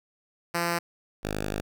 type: tone pair in turn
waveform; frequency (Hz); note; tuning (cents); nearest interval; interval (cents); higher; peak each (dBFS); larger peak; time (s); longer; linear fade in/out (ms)
5% pulse; 171.2 / 51.46; F3 / G#1; -34 / -15; octave + major sixth; 2081; first; -14 / -18; first; 0.54-0.79 / 1.23-1.61; second; 10
effects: none